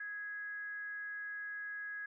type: tone with frequency modulation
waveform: sine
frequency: 1661.2 Hz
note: G#6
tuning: in tune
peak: -40 dBFS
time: 0-2.06 s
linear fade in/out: 5 ms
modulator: 390 Hz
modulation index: 0.22
effects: none